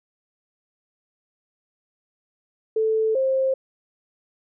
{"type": "tone pair in turn", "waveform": "sine", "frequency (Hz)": [440, 529.6], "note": ["A4", "C5"], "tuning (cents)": [0, 21], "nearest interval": "minor third", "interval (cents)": 321, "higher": "second", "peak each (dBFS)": -18, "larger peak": "neither", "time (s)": [[2.76, 3.15], [3.15, 3.54]], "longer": "neither", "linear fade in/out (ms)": 5, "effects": []}